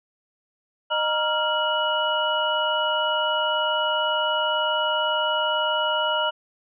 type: tone cluster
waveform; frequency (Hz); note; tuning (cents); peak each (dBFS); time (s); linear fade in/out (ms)
sine; 615 / 942 / 1390 / 2926; D#5 / A#5 / F6 / F#7; -20 / +18 / -9 / -20; -26; 0.9-6.31; 20
effects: none